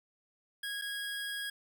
25% pulse tone with dropouts, 1648 Hz, G#6, 14 cents flat, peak -32 dBFS, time 0.63-1.5 s, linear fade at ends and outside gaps 5 ms, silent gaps 0.815-0.819 s, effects none

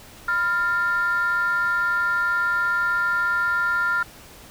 sine tone with frequency modulation, 1396.9 Hz, F6, in tune, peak -18 dBFS, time 0.28-4.03 s, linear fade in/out 5 ms, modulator 399 Hz, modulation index 0.52, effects tanh soft clip ceiling -15 dBFS + pink hiss -45 dBFS RMS until 4.5 s

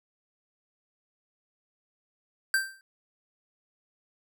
square tone with exponential decay, 1568 Hz, G6, in tune, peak -20 dBFS, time 2.54-2.81 s, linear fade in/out 1 ms, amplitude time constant 58 ms, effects none

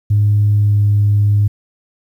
sine tone with pitch glide, 103.83 to 103.05 Hz, G#2 to G#2, 0 to -13 cents, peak -8 dBFS, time 0.1-1.48 s, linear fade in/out 10 ms, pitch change -13 cents, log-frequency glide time 0.54-0.78 s, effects tanh soft clip ceiling -5 dBFS + 8-bit

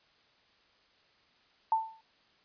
sine tone with exponential decay, 890 Hz, A5, 20 cents sharp, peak -21 dBFS, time 1.72-2.01 s, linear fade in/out 2 ms, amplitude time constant 62 ms, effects white hiss -66 dBFS RMS until 2.44 s + resampled to 11025 Hz

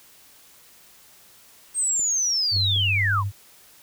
sine linear sweep, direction down, 8500 to 913 Hz, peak -20 dBFS, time 1.74-3.24 s, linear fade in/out 50 ms
clicks, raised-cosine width 2 ms, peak -30 dBFS, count 3, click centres 1.995 / 2.565 / 2.763 s
sine tone with pitch glide, 97.7 to 99.64 Hz, G2 to G2, -5 to +29 cents, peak -23 dBFS, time 2.51-3.32 s, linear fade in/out 50 ms, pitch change +34 cents, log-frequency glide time 2.93-3.07 s
effects white hiss -52 dBFS RMS until 3.82 s

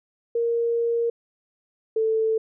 sine tone pair in turn, 466.8 / 442.7 Hz, A#4 / A4, +2 / +11 cents, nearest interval minor second, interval 91 cents, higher first, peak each -20 / -19 dBFS, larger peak second, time 0.35-1.1 / 1.96-2.38 s, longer first, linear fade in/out 5 ms, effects none

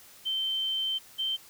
sine tone pair in turn, 3106 / 3118 Hz, G7 / G7, -17 / -10 cents, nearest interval unison, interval 7 cents, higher second, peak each -27 dBFS, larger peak neither, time 0.25-0.99 / 1.18-1.37 s, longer first, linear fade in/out 20 ms, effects white hiss -53 dBFS RMS until 1.49 s

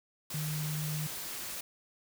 sine tone in noise, 152.8 Hz, D#3, 31 cents flat, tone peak -33 dBFS, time 0.34-1.07 s, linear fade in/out 5 ms, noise white, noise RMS -40 dBFS, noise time 0.3-1.61 s, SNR +4 dB, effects none

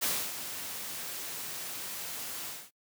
white noise with ADSR envelope, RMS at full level -29 dBFS, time 0.01-2.71 s, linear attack 22 ms, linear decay 280 ms, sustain -10 dB, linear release 240 ms, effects noise-tail reverb RT60 0.1 s tail -26 dB re dry + high-pass 100 Hz 12 dB/octave

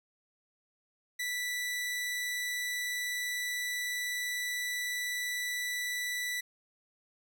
sawtooth tone, 1971 Hz, B6, 4 cents flat, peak -29 dBFS, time 1.19-6.41 s, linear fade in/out 10 ms, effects none

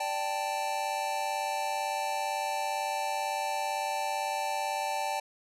square chord, D suspended fourth, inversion none, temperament just, 587.3 / 783.1 / 881 Hz, D5 / G5 / A5, 0 / -2 / +2 cents, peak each -38 / -34 / -34 dBFS, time 0-5.2 s, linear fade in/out 5 ms, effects low-pass 12000 Hz 12 dB/octave

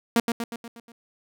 sawtooth tone with echo, 233.1 Hz, A#3, in tune, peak -13 dBFS, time 0.16-0.2 s, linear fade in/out 2 ms, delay 120 ms, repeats 6, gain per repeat -5 dB, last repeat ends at 0.92 s, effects none

